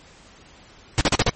pink noise bursts, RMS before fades -17 dBFS, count 5, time 0.98-1.294 s, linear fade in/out 0 ms, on 30 ms, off 41 ms, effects pink hiss -49 dBFS RMS until 1.35 s + MP3 32 kbps

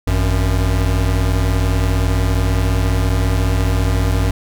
square tone pair together, 52.86 / 93 Hz, G#1 / F#2, +31 / +9 cents, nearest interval minor seventh, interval 978 cents, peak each -17 dBFS, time 0.07-4.31 s, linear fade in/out 5 ms, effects none

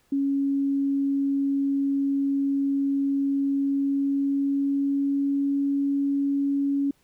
sine tone with pitch glide, 277.2 to 279.8 Hz, C#4 to C#4, 0 to +16 cents, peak -21 dBFS, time 0.12-6.91 s, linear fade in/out 5 ms, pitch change +16 cents, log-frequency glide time 3.58-5.58 s, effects pink hiss -65 dBFS RMS until 7.03 s

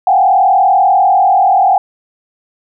sine tone with frequency modulation, 766 Hz, G5, 40 cents flat, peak -6 dBFS, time 0.07-1.78 s, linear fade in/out 2 ms, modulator 40.5 Hz, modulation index 1.4, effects none

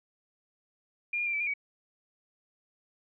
sine tone with pitch steps, 2407 / 2423 / 2373 / 2310 / 2411 / 2264 Hz, D7 / D#7 / D7 / D7 / D7 / C#7, +42 / -47 / +17 / -29 / +45 / +36 cents, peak -28 dBFS, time 1.13-1.538 s, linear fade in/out 5 ms, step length 68 ms, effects none

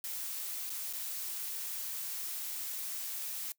blue noise with dropouts, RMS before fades -39 dBFS, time 0.04-3.52 s, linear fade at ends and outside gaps 1 ms, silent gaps 0.696-0.702 / 0.928-0.934 s, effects noise-tail reverb RT60 0.1 s tail -21 dB re dry

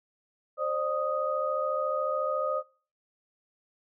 sine tone cluster, 529 / 603 / 1246 Hz, C5 / D5 / D#6, +19 / +46 / +2 cents, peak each -31 dBFS, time 0.57-2.63 s, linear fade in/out 50 ms, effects noise-tail reverb RT60 0.4 s tail -23 dB re dry

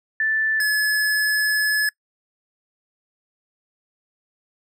sine / square tone pair in turn, 1760 / 1710.9 Hz, A6 / A6, 0 / -49 cents, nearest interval unison, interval 49 cents, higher first, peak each -18 dBFS, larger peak neither, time 0.2-0.6 / 0.6-1.89 s, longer second, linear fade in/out 2 ms, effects noise-tail reverb RT60 0.1 s tail -26 dB re dry

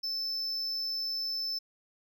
triangle tone, 5274 Hz, E8, in tune, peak -30 dBFS, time 0.03-1.59 s, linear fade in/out 10 ms, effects none

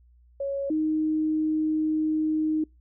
sine tone pair in turn, 554.4 / 311.1 Hz, C#5 / D#4, 0 / 0 cents, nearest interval minor seventh, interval 1000 cents, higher first, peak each -26 / -22 dBFS, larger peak second, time 0.4-0.7 / 0.7-2.64 s, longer second, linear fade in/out 5 ms, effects noise-tail reverb RT60 0.2 s tail -26 dB re dry + added 60 Hz sine -54 dBFS peak until 2.8 s

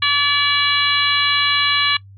harmonic tone with a mistuned harmonic, 575 Hz, D5, 37 cents flat, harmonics 2 / 3 / 4 / 5 / 6 / 7, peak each -21 / -21 / -21 / -21 / -21 / -21 dBFS, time 0.02-1.97 s, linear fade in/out 5 ms, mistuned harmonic 6, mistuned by -41 cents, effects noise-tail reverb RT60 0.1 s tail -22 dB re dry + added 98 Hz sine -39 dBFS peak until 2.17 s

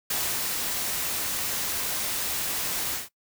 white noise with ADSR envelope, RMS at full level -27 dBFS, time 0.1-3.09 s, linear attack 6 ms, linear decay 330 ms, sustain -2 dB, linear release 160 ms, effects noise-tail reverb RT60 0.1 s tail -18 dB re dry

